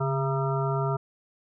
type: harmonic tone with a mistuned harmonic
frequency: 134.6 Hz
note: C3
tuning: 49 cents sharp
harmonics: 1 / 3 / 5 / 7 / 9 / 10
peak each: -26 / -31 / -33 / -34 / -36 / -36 dBFS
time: 0-0.97 s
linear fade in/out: 10 ms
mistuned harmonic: 1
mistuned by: +50 cents
effects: none

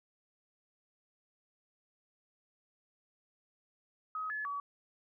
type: tone with pitch steps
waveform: sine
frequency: 1266 / 1715 / 1138 Hz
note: D#6 / A6 / C#6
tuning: +30 / -45 / +45 cents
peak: -35 dBFS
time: 4.15-4.6 s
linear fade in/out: 2 ms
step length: 150 ms
effects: none

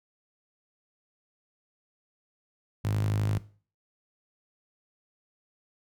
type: tone with high-pass filter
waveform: sawtooth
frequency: 51.91 Hz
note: G#1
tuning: in tune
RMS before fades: -28 dBFS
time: 2.84-3.38 s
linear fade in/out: 5 ms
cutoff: 110 Hz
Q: 4.3
effects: noise-tail reverb RT60 0.4 s tail -17 dB re dry

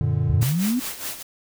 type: chord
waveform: triangle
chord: Gb augmented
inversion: none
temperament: equal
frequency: 92.5 / 116.54 / 146.83 Hz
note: Gb2 / Bb2 / D3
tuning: 0 / 0 / 0 cents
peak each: -23 / -21 / -21 dBFS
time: 0.01-0.43 s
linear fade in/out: 0 ms
type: linear sweep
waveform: sine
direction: up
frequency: 65 to 261.6 Hz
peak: -19 dBFS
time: 0.29-0.8 s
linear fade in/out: 10 ms
type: noise with tremolo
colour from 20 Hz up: white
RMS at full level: -29 dBFS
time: 0.41-1.23 s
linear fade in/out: 10 ms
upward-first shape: sine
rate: 4.9 Hz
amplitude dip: 70%
effects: none

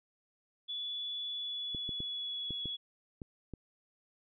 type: tone with pitch glide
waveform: sine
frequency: 3431 to 3372 Hz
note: A7 to G#7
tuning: -44 to +26 cents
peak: -36 dBFS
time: 0.68-2.77 s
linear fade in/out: 20 ms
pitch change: -30 cents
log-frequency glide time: 1.3-2.62 s
type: clicks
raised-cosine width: 3 ms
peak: -29 dBFS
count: 7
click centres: 1.748 / 1.892 / 2.004 / 2.507 / 2.657 / 3.218 / 3.537 s
effects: none

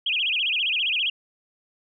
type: tone with vibrato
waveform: sine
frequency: 2851 Hz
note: F7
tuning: 35 cents sharp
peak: -21 dBFS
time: 0.06-1.1 s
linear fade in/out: 5 ms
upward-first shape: sine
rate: 15 Hz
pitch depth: 270 cents each way
effects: none

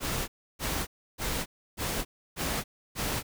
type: noise bursts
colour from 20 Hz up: pink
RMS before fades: -31 dBFS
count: 6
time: 0-3.23 s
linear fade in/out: 50 ms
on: 280 ms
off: 310 ms
effects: none

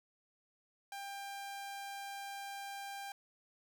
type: tone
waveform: sawtooth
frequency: 795 Hz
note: G5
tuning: 24 cents sharp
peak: -39 dBFS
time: 0.92-3.12 s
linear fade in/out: 2 ms
effects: none

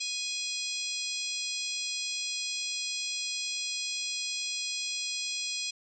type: harmonic tone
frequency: 830.6 Hz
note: G#5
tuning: in tune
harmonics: 3 / 4 / 5 / 6 / 7 / 8 / 9 / 10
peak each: -38 / -39 / -38 / -39 / -40 / -50 / -40 / -50 dBFS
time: 0-5.71 s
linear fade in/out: 10 ms
effects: none

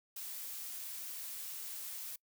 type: noise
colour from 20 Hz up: blue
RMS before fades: -44 dBFS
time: 0.16-2.16 s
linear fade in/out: 5 ms
effects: noise-tail reverb RT60 0.1 s tail -25 dB re dry

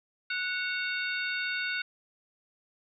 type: harmonic tone with a mistuned harmonic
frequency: 737 Hz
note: F#5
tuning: 7 cents flat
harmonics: 2 / 3 / 4 / 5 / 6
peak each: -32 / -36 / -38 / -40 / -42 dBFS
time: 0.3-1.82 s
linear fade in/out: 5 ms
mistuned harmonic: 4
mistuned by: -120 cents
effects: none

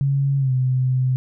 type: tone with pitch glide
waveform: sine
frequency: 138.59 to 128.56 Hz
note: C#3 to C3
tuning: 0 to -30 cents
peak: -16 dBFS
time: 0.01-1.16 s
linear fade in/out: 0 ms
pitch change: -130 cents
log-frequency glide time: 0.38-0.52 s
effects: none

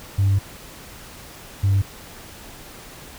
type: tone pair in turn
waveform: sine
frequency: 98.3 / 98.3 Hz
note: G2 / G2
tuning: +5 / +5 cents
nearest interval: unison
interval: 0 cents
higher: neither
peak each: -13 dBFS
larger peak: neither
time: 0.18-0.39 / 1.63-1.82 s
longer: first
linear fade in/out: 10 ms
effects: tanh soft clip ceiling -12 dBFS + pink hiss -41 dBFS RMS until 3.18 s

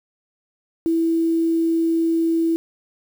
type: tone with quantisation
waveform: sine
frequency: 329.6 Hz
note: E4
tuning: in tune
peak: -16 dBFS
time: 0.86-2.56 s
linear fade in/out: 0 ms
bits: 7
effects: none

